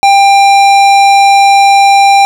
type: tone with hard clipping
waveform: sine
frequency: 794 Hz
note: G5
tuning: 22 cents sharp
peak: -4 dBFS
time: 0.03-2.25 s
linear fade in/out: 0 ms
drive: 15 dB
effects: none